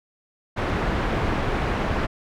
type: low-pass noise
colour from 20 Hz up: pink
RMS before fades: -24 dBFS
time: 0.56-2.07 s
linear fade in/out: 20 ms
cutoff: 1900 Hz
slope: 12 dB/octave
effects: none